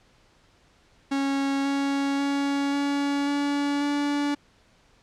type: tone with pitch steps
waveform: 45% pulse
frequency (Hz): 275.4 / 278 / 280.5 / 283.1 / 285.8 / 288.4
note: C#4 / C#4 / C#4 / C#4 / D4 / D4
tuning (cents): -11 / +5 / +21 / +37 / -47 / -31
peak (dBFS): -23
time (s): 1.11-4.35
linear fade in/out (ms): 10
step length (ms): 540
effects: pink hiss -60 dBFS RMS until 5.02 s + low-pass 6000 Hz 12 dB/octave